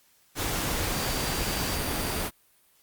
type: tone in noise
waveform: sine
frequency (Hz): 4699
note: D8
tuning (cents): 0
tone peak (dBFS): -39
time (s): 0.91-2.26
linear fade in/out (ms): 50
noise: pink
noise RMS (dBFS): -29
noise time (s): 0.35-2.31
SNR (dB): -13
effects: white hiss -63 dBFS RMS until 2.82 s + Opus 48 kbps